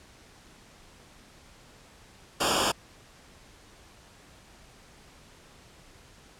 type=noise with comb filter; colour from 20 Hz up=pink; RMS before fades=-25 dBFS; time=2.4-2.72 s; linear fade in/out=10 ms; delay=0.49 ms; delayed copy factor=-1; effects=pink hiss -54 dBFS RMS until 6.39 s + low-pass 9000 Hz 12 dB/octave